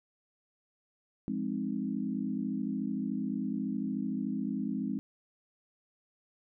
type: chord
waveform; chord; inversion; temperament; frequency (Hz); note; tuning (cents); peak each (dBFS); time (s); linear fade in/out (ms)
sine; F minor seventh; none; equal; 174.61 / 207.7 / 261.6 / 311.1; F3 / Ab3 / C4 / Eb4; 0 / 0 / 0 / 0; -40 / -34 / -35 / -40; 1.28-4.99; 0
effects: none